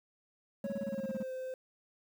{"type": "tone bursts", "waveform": "triangle", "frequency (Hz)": 212.6, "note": "G#3", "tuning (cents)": 41, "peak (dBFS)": -31, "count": 11, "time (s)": [0.64, 1.229], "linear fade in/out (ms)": 5, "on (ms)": 29, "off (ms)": 27}
{"type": "tone with pitch glide", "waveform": "triangle", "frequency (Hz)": [554.4, 517.3], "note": ["C#5", "C5"], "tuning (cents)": [0, -20], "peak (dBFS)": -35, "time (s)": [0.64, 1.54], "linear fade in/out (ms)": 2, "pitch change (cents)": -120, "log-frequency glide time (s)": [0.84, 1.32]}
{"effects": ["tanh soft clip ceiling -27 dBFS", "10-bit"]}